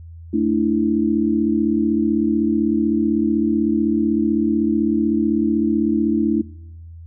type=chord; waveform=sine; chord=A suspended fourth; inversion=none; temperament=equal; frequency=220 / 293.7 / 329.6 Hz; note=A3 / D4 / E4; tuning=0 / 0 / 0 cents; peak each=-20 dBFS; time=0.33-6.42 s; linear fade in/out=10 ms; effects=noise-tail reverb RT60 1.0 s tail -25 dB re dry + added 83 Hz sine -35 dBFS peak until 7.06 s